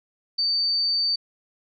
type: tone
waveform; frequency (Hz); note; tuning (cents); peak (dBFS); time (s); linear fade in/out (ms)
sine; 4588; D8; -41; -20; 0.38-1.16; 10
effects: none